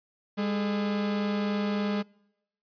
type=tone pair together; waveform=45% pulse; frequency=203.3 / 430 Hz; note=G#3 / A4; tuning=-37 / -40 cents; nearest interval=octave + minor second; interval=1297 cents; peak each=-27 / -35 dBFS; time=0.37-2.03 s; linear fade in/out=20 ms; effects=noise-tail reverb RT60 0.9 s tail -26 dB re dry + resampled to 11025 Hz